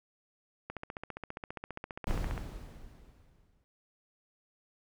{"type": "click train", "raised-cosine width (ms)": 0.5, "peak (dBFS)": -24, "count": 26, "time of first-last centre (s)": [0.7, 2.378], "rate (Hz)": 14.9}
{"type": "noise with exponential decay", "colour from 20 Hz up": "brown", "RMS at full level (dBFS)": -31, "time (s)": [2.07, 3.64], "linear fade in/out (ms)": 0, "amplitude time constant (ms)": 340}
{"effects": []}